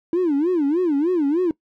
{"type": "tone with vibrato", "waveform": "triangle", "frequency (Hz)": 320, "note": "D#4", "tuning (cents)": 49, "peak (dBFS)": -13, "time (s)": [0.13, 1.51], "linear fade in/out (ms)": 2, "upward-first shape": "sine", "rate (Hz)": 3.3, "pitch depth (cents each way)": 250, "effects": ["noise-tail reverb RT60 0.1 s tail -23 dB re dry", "tanh soft clip ceiling -13 dBFS"]}